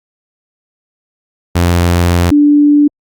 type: tone pair in turn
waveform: sawtooth / sine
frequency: 87 / 292.6 Hz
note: F2 / D4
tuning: -6 / -6 cents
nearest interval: octave + major sixth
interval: 2100 cents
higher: second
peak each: -4 dBFS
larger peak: neither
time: 1.55-2.31 / 2.31-2.88 s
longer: first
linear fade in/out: 10 ms
effects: Opus 48 kbps